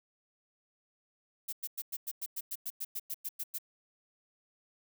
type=noise bursts; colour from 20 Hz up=violet; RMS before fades=-37 dBFS; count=15; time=1.48-3.585 s; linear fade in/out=10 ms; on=47 ms; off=100 ms; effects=none